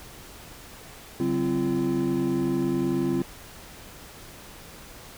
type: tone cluster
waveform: triangle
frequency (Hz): 140.8 / 190 / 260.9 / 341.2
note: C#3 / F#3 / C4 / F4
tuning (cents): +27 / +46 / -5 / -40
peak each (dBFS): -30 / -29 / -25 / -24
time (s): 1.2-3.22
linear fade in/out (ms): 2
effects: pink hiss -45 dBFS RMS until 5.17 s